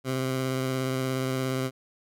15% pulse tone with vibrato, 130.81 Hz, C3, in tune, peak -20 dBFS, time 0.04-1.71 s, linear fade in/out 50 ms, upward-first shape triangle, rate 17 Hz, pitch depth 21 cents each way, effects none

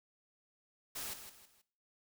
white noise with echo, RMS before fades -42 dBFS, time 0.95-1.14 s, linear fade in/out 10 ms, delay 160 ms, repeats 3, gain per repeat -9 dB, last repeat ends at 1.62 s, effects noise-tail reverb RT60 0.5 s tail -17 dB re dry

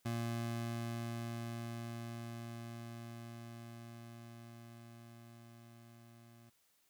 25% pulse tone with level ramp, 116.54 Hz, A#2, in tune, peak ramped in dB -32 to -55 dBFS, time 0.05-6.5 s, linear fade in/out 10 ms, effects white hiss -74 dBFS RMS until 6.89 s

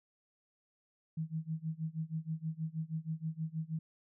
sine tone with tremolo, 159.7 Hz, D#3, 45 cents sharp, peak -32 dBFS, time 1.17-3.79 s, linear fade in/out 5 ms, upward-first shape sine, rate 6.3 Hz, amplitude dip 95%, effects none

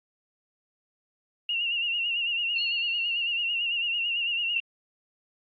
sine tone with vibrato, 2794 Hz, F7, in tune, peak -25 dBFS, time 1.49-4.6 s, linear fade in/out 2 ms, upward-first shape sine, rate 9 Hz, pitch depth 60 cents each way
sine tone with exponential decay, 4322 Hz, C#8, 45 cents flat, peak -30 dBFS, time 2.58-3.46 s, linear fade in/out 2 ms, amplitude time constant 190 ms
effects AAC 32 kbps

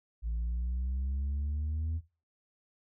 sine exponential sweep, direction up, 55 to 82.3 Hz, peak -28 dBFS, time 0.22-2.01 s, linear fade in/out 50 ms, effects noise-tail reverb RT60 0.3 s tail -17 dB re dry + tanh soft clip ceiling -29 dBFS

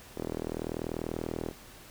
sawtooth tone with band-pass filter, 40.32 Hz, E1, 38 cents flat, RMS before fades -36 dBFS, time 0.16-1.52 s, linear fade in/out 20 ms, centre 390 Hz, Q 1.7, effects pink hiss -51 dBFS RMS until 1.9 s

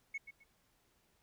sine tone with echo, 2200 Hz, C#7, 14 cents flat, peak -35 dBFS, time 0.14-0.18 s, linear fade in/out 10 ms, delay 130 ms, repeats 2, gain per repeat -12 dB, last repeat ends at 0.44 s, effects tanh soft clip ceiling -36 dBFS + pink hiss -74 dBFS RMS until 1.22 s

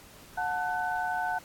sine tone cluster, 729 / 881 / 1502 Hz, F#5 / A5 / F#6, -26 / +2 / +26 cents, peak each -31 / -33 / -33 dBFS, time 0.37-1.39 s, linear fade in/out 10 ms, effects pink hiss -52 dBFS RMS until 1.44 s + AAC 64 kbps

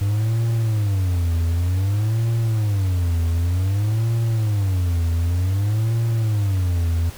triangle tone with vibrato, 98 Hz, G2, in tune, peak -15 dBFS, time 0.01-7.1 s, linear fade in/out 5 ms, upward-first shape sine, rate 0.54 Hz, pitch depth 280 cents each way, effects pink hiss -40 dBFS RMS until 7.17 s

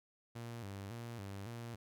sawtooth tone with vibrato, 107.7 Hz, A2, 37 cents flat, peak -40 dBFS, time 0.35-1.76 s, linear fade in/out 10 ms, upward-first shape square, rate 1.8 Hz, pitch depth 150 cents each way, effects none

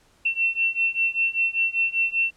sine beating tone pair, 2699 / 2704.1 Hz, E7 / E7, +40 / +43 cents, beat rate 5.1 Hz, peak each -24 / -23 dBFS, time 0.25-2.31 s, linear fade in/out 10 ms, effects pink hiss -60 dBFS RMS until 2.36 s + low-pass 10000 Hz 12 dB/octave

